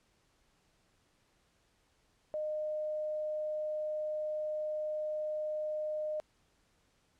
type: tone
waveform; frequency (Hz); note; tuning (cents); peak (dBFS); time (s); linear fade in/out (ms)
sine; 612; D#5; -29; -33; 2.34-6.2; 0
effects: pink hiss -72 dBFS RMS until 7.19 s + low-pass 9000 Hz 12 dB/octave